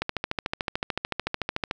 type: click train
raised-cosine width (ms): 0.3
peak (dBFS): -10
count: 24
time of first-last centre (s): 0.02-1.711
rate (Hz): 13.6
effects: none